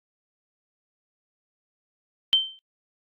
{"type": "tone with exponential decay", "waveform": "sine", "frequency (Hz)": 3111, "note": "G7", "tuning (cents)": -14, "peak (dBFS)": -12, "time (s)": [2.33, 2.59], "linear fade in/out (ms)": 0, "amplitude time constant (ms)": 56, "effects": ["noise-tail reverb RT60 0.1 s tail -21 dB re dry", "Opus 48 kbps"]}